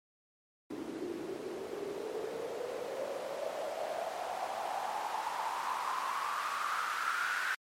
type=noise with band-pass filter sweep; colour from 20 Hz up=white; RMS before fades=-37 dBFS; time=0.7-7.55 s; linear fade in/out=5 ms; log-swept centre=310 to 1500 Hz; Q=6.4; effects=MP3 64 kbps